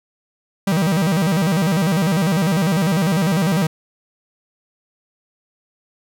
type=tone with vibrato; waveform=45% pulse; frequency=176.3 Hz; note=F3; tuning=17 cents sharp; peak=-15 dBFS; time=0.67-3.67 s; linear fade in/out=5 ms; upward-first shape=square; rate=10 Hz; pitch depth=190 cents each way; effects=none